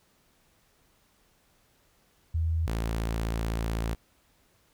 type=tone pair in turn; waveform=sine / sawtooth; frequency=81.5 / 55.93 Hz; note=E2 / A1; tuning=-19 / +29 cents; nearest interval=perfect fifth; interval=652 cents; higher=first; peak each=-24 dBFS; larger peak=neither; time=2.34-2.67 / 2.67-3.95 s; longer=second; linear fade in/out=10 ms; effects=pink hiss -66 dBFS RMS until 4.73 s